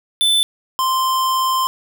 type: tone pair in turn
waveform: square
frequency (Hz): 3520 / 1043.7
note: A7 / C6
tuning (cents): 0 / -5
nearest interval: octave + major sixth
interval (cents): 2105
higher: first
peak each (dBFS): -13 / -16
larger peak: first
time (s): 0.21-0.43 / 0.79-1.67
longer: second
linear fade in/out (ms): 0
effects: none